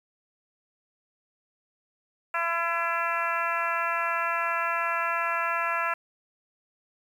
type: harmonic tone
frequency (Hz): 337.2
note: E4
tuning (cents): +39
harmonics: 2 / 3 / 4 / 5 / 6 / 7 / 8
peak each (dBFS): -34 / -31 / -29 / -32 / -38 / -36 / -36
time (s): 2.34-5.94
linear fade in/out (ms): 5
effects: 9-bit